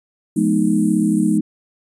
pink high-pass noise, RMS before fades -31 dBFS, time 0.36-1.38 s, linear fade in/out 5 ms, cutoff 8700 Hz, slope 48 dB/octave
sine chord, F half-diminished seventh, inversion none, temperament equal with one note detuned, 174.61 / 212.5 / 246.9 / 311.1 Hz, F3 / Ab3 / Cb4 / Eb4, 0 / +40 / 0 / 0 cents, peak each -21 / -17 / -22 / -18 dBFS, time 0.36-1.41 s, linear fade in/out 10 ms
effects resampled to 22050 Hz

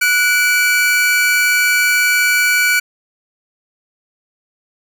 45% pulse tone pair together, 1470.4 / 2314 Hz, F#6 / D7, -11 / -26 cents, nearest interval minor sixth, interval 785 cents, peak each -14 dBFS, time 0.01-2.8 s, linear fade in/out 10 ms, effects none

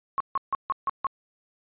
sine tone bursts, 1089 Hz, C#6, 31 cents flat, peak -22 dBFS, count 6, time 0.18-1.068 s, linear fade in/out 0 ms, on 23 ms, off 150 ms, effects resampled to 8000 Hz

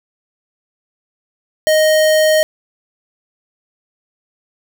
square tone, 622.3 Hz, D#5, in tune, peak -10 dBFS, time 1.67-2.43 s, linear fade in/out 0 ms, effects none

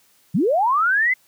sine linear sweep, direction up, 138.1 to 2082 Hz, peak -15 dBFS, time 0.34-1.14 s, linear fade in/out 10 ms, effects white hiss -58 dBFS RMS until 1.27 s + high-pass 80 Hz 12 dB/octave

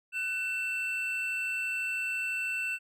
triangle tone pair together, 1500 / 2677 Hz, F#6 / E7, +23 / +26 cents, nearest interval minor seventh, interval 1003 cents, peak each -36 / -29 dBFS, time 0.12-2.79 s, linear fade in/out 50 ms, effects none

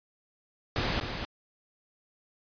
pink noise with echo, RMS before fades -29 dBFS, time 0.76-1 s, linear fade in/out 0 ms, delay 250 ms, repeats 1, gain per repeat -6 dB, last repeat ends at 1.25 s, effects resampled to 11025 Hz

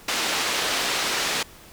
white band-pass noise, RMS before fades -25 dBFS, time 0.08-1.43 s, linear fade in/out 5 ms, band 240 to 4700 Hz, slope 12 dB/octave, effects pink hiss -47 dBFS RMS until 1.72 s

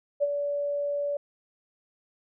sine tone with ADSR envelope, 575 Hz, D5, 37 cents flat, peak -19 dBFS, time 0.2-1.17 s, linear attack 29 ms, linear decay 33 ms, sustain -7 dB, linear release 4 ms, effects none

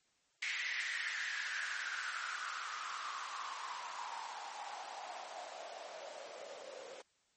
blue noise with band-pass filter sweep, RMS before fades -43 dBFS, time 0.42-7.02 s, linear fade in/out 5 ms, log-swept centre 2100 to 500 Hz, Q 6.6, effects white hiss -75 dBFS RMS until 7.36 s + MP3 32 kbps

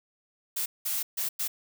blue noise bursts at uneven times, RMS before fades -30 dBFS, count 4, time 0.56-0.66 / 0.85-1.03 / 1.17-1.29 / 1.39-1.48 s, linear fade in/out 10 ms, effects none

